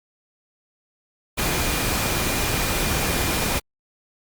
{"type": "tone in noise", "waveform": "sine", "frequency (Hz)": 2418, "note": "D7", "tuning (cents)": 50, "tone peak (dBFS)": -34, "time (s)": [1.37, 3.6], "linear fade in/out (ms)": 20, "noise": "pink", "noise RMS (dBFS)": -23, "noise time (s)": [1.37, 3.6], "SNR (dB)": -14, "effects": ["Opus 48 kbps"]}